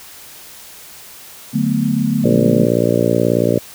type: chord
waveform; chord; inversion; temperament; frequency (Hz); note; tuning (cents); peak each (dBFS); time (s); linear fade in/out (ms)
sine; B minor seventh; first; equal with one note detuned; 146.83 / 183.19 / 220 / 246.9; D3 / F#3 / A3 / B3; 0 / -17 / 0 / 0; -20 / -23 / -17 / -19; 1.53-2.67; 20
type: harmonic tone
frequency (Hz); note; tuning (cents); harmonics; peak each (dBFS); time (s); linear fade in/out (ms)
58.4; A#1; +4; 2 / 3 / 4 / 5 / 6 / 7 / 8 / 9 / 10; -21 / -21 / -21 / -21 / -21 / -21 / -21 / -21 / -21; 2.24-3.59; 5
effects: white hiss -38 dBFS RMS until 3.74 s